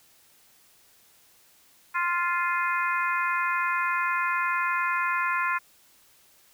harmonic tone with a mistuned harmonic, 348.7 Hz, F4, 3 cents flat, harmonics 3 / 4 / 5 / 6 / 7, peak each -27 / -29 / -31 / -33 / -34 dBFS, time 1.94-5.59 s, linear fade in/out 20 ms, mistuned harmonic 7, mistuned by +28 cents, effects white hiss -59 dBFS RMS until 6.53 s

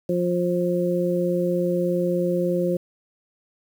harmonic tone, 176.7 Hz, F3, 21 cents sharp, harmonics 1 / 2 / 3, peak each -24 / -24 / -24 dBFS, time 0.09-2.77 s, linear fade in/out 5 ms, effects 8-bit

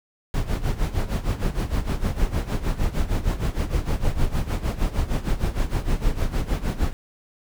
brown noise with tremolo, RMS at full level -20 dBFS, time 0.34-6.93 s, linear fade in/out 0 ms, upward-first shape sine, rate 6.5 Hz, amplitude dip 80%, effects none

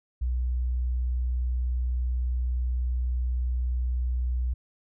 sine tone, 61.74 Hz, B1, in tune, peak -24 dBFS, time 0.21-4.54 s, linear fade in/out 10 ms, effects none

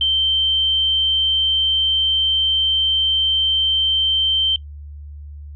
sine tone, 3120 Hz, G7, 9 cents flat, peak -14 dBFS, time 0.01-4.56 s, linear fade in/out 2 ms, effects noise-tail reverb RT60 0.1 s tail -21 dB re dry + added 73 Hz sine -32 dBFS peak until 5.55 s

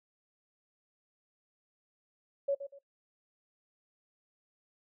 sine tone with echo, 558 Hz, C#5, 11 cents sharp, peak -26 dBFS, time 2.48-2.55 s, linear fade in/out 10 ms, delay 120 ms, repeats 2, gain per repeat -11 dB, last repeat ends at 2.79 s, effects noise-tail reverb RT60 0.1 s tail -18 dB re dry

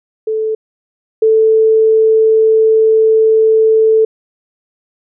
sine tone pair in turn, 437.7 / 441 Hz, A4 / A4, -9 / +4 cents, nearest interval unison, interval 13 cents, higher second, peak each -13 / -6 dBFS, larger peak second, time 0.27-0.55 / 1.22-4.05 s, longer second, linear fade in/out 5 ms, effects none

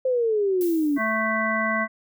sine exponential sweep, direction down, 526 to 279 Hz, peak -19 dBFS, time 0.05-0.98 s, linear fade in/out 5 ms
violet noise with exponential decay, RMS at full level -34 dBFS, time 0.61-1.44 s, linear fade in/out 1 ms, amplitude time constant 180 ms
harmonic tone, 220 Hz, A3, in tune, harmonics 1 / 3 / 5 / 7 / 9, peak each -28 / -28 / -27 / -29 / -26 dBFS, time 0.96-1.88 s, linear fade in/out 50 ms
effects none

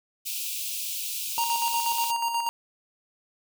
white high-pass noise, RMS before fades -32 dBFS, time 0.25-2.12 s, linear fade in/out 20 ms, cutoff 2400 Hz, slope 96 dB/octave
square tone with tremolo, 932.3 Hz, A#5, in tune, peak -24 dBFS, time 1.38-2.49 s, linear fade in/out 0 ms, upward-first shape square, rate 8.3 Hz, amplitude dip 45%
effects none

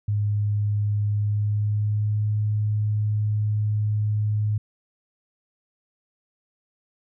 sine tone with pitch glide, 103.83 to 105.83 Hz, G#2 to G#2, 0 to +33 cents, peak -20 dBFS, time 0.08-4.58 s, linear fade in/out 5 ms, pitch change +33 cents, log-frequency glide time 1.11-2.29 s, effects none

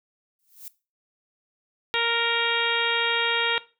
violet noise with exponential growth, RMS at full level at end -36 dBFS, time 0.39-0.68 s, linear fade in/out 1 ms, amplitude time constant 61 ms
harmonic tone, 466.2 Hz, A#4, in tune, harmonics 1 / 2 / 3 / 4 / 5 / 6 / 7 / 8, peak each -30 / -30 / -30 / -30 / -30 / -30 / -30 / -30 dBFS, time 1.94-3.58 s, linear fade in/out 0 ms
effects noise-tail reverb RT60 0.3 s tail -18 dB re dry

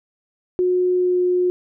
sine tone with pitch glide, 362.8 to 360.3 Hz, F#4 to F#4, -34 to -46 cents, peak -15 dBFS, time 0.59-1.5 s, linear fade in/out 0 ms, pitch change -12 cents, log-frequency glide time 0.95-1.17 s, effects none

